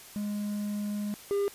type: tone pair in turn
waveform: triangle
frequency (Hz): 206.9 / 401.8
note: G#3 / G4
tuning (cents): -6 / +43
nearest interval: major seventh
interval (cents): 1149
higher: second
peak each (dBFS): -28 / -23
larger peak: second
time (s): 0.16-1.14 / 1.31-1.48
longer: first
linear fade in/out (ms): 0
effects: white hiss -49 dBFS RMS until 1.54 s + resampled to 32000 Hz